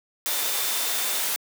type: tone in noise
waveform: sine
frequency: 3574 Hz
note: A7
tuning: 26 cents sharp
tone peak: -35 dBFS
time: 0.28-1.2 s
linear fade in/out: 0 ms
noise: white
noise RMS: -26 dBFS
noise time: 0.26-1.36 s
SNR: -12 dB
effects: high-pass 400 Hz 12 dB/octave